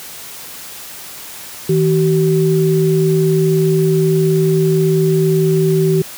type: tone pair together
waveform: sine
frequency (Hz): 159.8 / 381.6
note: D#3 / G4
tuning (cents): +47 / -47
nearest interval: octave + minor third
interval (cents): 1506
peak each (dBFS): -13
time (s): 1.69-6.02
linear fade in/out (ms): 5
effects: white hiss -32 dBFS RMS until 6.17 s + high-pass 60 Hz 12 dB/octave